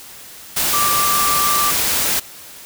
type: tone in noise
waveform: sine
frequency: 1174.7 Hz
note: D6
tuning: in tune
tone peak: -17 dBFS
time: 0.73-1.71 s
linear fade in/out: 10 ms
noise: white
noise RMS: -18 dBFS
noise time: 0.56-2.2 s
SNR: -2 dB
effects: white hiss -38 dBFS RMS until 2.65 s